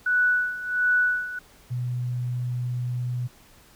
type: tone with tremolo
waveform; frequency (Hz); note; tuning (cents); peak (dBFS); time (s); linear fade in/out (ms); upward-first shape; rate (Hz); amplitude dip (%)
sine; 1480; F#6; 0; -17; 0.06-1.39; 5; sine; 1.4; 80
type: tone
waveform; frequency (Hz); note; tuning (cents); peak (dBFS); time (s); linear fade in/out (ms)
sine; 123.47; B2; 0; -25; 1.7-3.28; 20
effects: pink hiss -54 dBFS RMS until 3.75 s